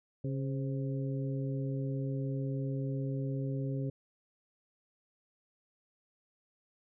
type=harmonic tone with a mistuned harmonic; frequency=136.4 Hz; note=C#3; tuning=28 cents flat; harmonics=1 / 2 / 3 / 4; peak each=-33 / -39 / -43 / -45 dBFS; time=0.24-3.9 s; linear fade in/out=5 ms; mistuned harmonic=4; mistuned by=-55 cents; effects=none